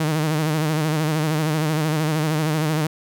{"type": "tone with vibrato", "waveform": "sawtooth", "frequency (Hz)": 155, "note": "D#3", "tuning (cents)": -6, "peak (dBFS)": -15, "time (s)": [0, 2.87], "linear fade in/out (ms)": 5, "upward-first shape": "sine", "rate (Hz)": 13, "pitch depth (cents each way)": 67, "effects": []}